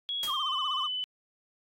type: tone with pitch glide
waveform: sine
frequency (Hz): 3336 to 3007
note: G#7 to F#7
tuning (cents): +7 to +27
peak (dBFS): -30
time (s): 0.09-1.04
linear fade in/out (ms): 0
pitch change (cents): -180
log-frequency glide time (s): 0.2-0.55
type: noise with exponential decay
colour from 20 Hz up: white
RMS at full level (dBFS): -35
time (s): 0.23-0.47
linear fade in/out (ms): 1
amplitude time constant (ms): 51
type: tone with vibrato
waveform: triangle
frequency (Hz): 1133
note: C#6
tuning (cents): +37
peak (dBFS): -29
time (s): 0.27-0.88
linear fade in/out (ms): 20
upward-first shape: sine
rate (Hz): 16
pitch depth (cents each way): 150
effects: AAC 48 kbps